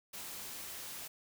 white noise, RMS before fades -45 dBFS, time 0.13-1.08 s, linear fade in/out 10 ms, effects none

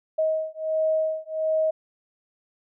sine beating tone pair, 631 / 632.4 Hz, D#5 / D#5, +24 / +28 cents, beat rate 1.4 Hz, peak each -25 dBFS, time 0.18-1.71 s, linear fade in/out 10 ms, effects none

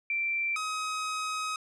sine / sawtooth tone pair in turn, 2349 / 1265.7 Hz, D7 / D#6, 0 / +29 cents, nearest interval major seventh, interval 1071 cents, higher first, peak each -27 dBFS, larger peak neither, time 0.1-0.56 / 0.56-1.56 s, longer second, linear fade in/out 2 ms, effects resampled to 22050 Hz

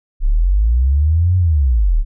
sine linear two-way sweep, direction up then down, 30.87 to 92.9 to 30.87 Hz, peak -10 dBFS, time 0.2-2.05 s, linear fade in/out 50 ms, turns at 1.37 s, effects none

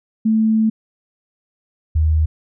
sine tone pair in turn, 220 / 78.3 Hz, A3 / D#2, 0 / +11 cents, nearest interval octave + tritone, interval 1789 cents, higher first, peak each -12 dBFS, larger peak neither, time 0.25-0.7 / 1.95-2.26 s, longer first, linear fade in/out 10 ms, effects none

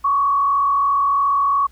sine tone with frequency modulation, 1121 Hz, C#6, 19 cents sharp, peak -14 dBFS, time 0.04-1.67 s, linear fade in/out 10 ms, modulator 42.9 Hz, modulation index 0.61, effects added 60 Hz sine -48 dBFS peak until 1.71 s + pink hiss -56 dBFS RMS until 1.71 s

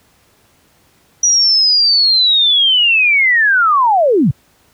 sine linear sweep, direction down, 5850 to 109.8 Hz, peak -8 dBFS, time 1.23-4.31 s, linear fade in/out 5 ms, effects pink hiss -53 dBFS RMS until 4.73 s + high-pass 60 Hz 12 dB/octave

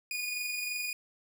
sawtooth tone pair together, 2455 / 2478 Hz, D#7 / D#7, -24 / -8 cents, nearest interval unison, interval 16 cents, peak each -30 / -39 dBFS, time 0.11-0.93 s, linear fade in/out 2 ms, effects none

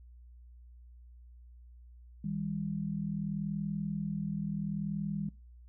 sine tone pair together, 159.6 / 200.3 Hz, D#3 / G3, +44 / +38 cents, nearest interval major third, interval 394 cents, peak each -36 / -35 dBFS, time 2.24-5.29 s, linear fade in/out 5 ms, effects noise-tail reverb RT60 0.3 s tail -21 dB re dry + added 60 Hz sine -51 dBFS peak until 5.68 s

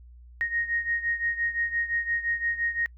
sine beating tone pair, 1864.7 / 1870.5 Hz, A#6 / A#6, 0 / +5 cents, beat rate 5.8 Hz, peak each -27 / -31 dBFS, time 0.41-2.86 s, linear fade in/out 0 ms, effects noise-tail reverb RT60 0.1 s tail -26 dB re dry + added 60 Hz sine -46 dBFS peak until 2.97 s

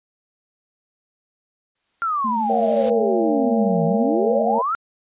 white noise with exponential growth, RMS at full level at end -33 dBFS, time 1.75-2.9 s, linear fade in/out 5 ms, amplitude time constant 250 ms
sine exponential two-way sweep, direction down then up, 1400 to 159.8 to 1400 Hz, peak -19 dBFS, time 2.02-4.75 s, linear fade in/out 0 ms, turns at 3.85 s
sine tone with vibrato, 222 Hz, A3, 16 cents sharp, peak -24 dBFS, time 2.24-4.59 s, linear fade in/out 10 ms, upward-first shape sine, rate 13 Hz, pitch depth 49 cents each way
sine chord, A# diminished seventh, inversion none, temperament just, 466.2 / 559.4 / 671.3 / 805.5 Hz, A#4 / C#5 / E5 / G5, 0 / +16 / +31 / +47 cents, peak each -23 / -25 / -25 / -28 dBFS, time 2.49-4.62 s, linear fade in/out 10 ms
effects resampled to 8000 Hz

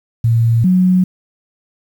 sine tone pair in turn, 115.4 / 183.68 Hz, A#2 / F#3, -17 / -12 cents, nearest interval minor sixth, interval 805 cents, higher second, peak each -9 / -8 dBFS, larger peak second, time 0.24-0.64 / 0.64-1.04 s, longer neither, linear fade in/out 5 ms, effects 7-bit

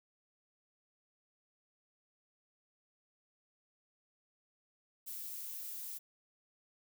violet noise, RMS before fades -44 dBFS, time 5.06-5.99 s, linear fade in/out 20 ms, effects none

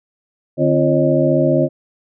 sine tone cluster, 147.7 / 262.1 / 345 / 544 / 619 Hz, D3 / C4 / F4 / C#5 / D#5, +10 / +3 / -21 / -33 / -9 cents, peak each -18 dBFS, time 0.57-1.69 s, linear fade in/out 50 ms, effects none

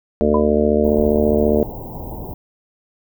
harmonic tone, 74.8 Hz, D2, 32 cents sharp, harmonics 1 / 3 / 4 / 5 / 6 / 7 / 8 / 9, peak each -24 / -18 / -25 / -21 / -18 / -28 / -20 / -29 dBFS, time 0.21-1.63 s, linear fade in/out 0 ms
sine tone with exponential decay, 1000 Hz, B5, 21 cents sharp, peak -16 dBFS, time 0.34-0.5 s, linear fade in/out 5 ms, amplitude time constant 34 ms
pink band-stop noise, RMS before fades -30 dBFS, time 0.84-2.34 s, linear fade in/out 5 ms, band 960 to 15000 Hz, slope 96 dB/octave
effects none

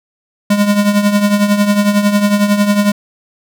square tone with tremolo, 204.9 Hz, G#3, 23 cents flat, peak -7 dBFS, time 0.5-2.92 s, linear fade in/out 5 ms, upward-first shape triangle, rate 11 Hz, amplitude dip 70%, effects none

